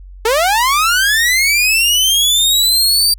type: linear sweep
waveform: sawtooth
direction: up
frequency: 423.2 to 4699 Hz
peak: -7 dBFS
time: 0.25-3.14 s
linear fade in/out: 5 ms
effects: added 46 Hz sine -32 dBFS peak until 3.18 s